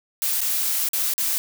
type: noise with dropouts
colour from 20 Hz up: blue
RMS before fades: -23 dBFS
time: 0.22-1.38 s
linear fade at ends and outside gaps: 0 ms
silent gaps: 0.406-0.415 / 0.888-0.933 / 1.137-1.18 s
effects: none